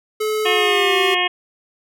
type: tone with pitch glide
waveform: square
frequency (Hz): 430.1 to 385.4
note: A4 to G4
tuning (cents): -39 to -29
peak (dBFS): -19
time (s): 0.2-1.15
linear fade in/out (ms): 10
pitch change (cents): -190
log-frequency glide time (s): 0.52-0.98
type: harmonic tone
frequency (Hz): 360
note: F#4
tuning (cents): -47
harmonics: 1 / 2 / 3 / 5 / 6 / 7 / 8 / 9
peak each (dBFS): -26 / -24 / -25 / -25 / -23 / -25 / -23 / -24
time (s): 0.45-1.28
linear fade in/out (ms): 10
effects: none